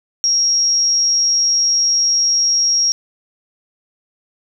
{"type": "tone with amplitude modulation", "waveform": "sine", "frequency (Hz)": 5600, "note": "F8", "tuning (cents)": 4, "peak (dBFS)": -10, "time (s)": [0.24, 2.92], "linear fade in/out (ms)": 0, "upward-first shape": "sine", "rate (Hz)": 160, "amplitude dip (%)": 40, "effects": []}